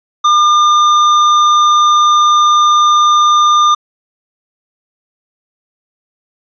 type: tone with tanh clipping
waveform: triangle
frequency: 1204 Hz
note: D6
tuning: 43 cents sharp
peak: -8 dBFS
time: 0.24-3.75 s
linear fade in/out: 10 ms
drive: 16 dB
effects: resampled to 16000 Hz